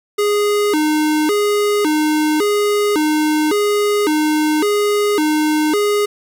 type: tone with vibrato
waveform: square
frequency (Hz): 355.7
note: F4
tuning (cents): +32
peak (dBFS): -14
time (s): 0.18-6.06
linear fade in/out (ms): 10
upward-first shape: square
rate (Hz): 0.9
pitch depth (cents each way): 260
effects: 7-bit